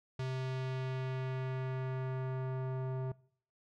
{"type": "tone with low-pass filter sweep", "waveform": "square", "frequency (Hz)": 130.4, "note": "C3", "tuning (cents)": -5, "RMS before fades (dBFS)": -37, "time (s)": [0.19, 3.12], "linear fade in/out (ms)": 5, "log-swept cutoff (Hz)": [4800, 900], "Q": 0.93, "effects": ["noise-tail reverb RT60 0.6 s tail -23 dB re dry"]}